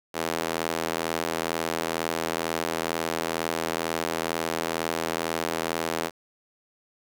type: tone with high-pass filter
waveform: square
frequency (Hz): 41.07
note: E1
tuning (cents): -6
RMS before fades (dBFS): -29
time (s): 0.13-6.11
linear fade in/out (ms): 50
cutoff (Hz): 410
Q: 0.84
effects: 8-bit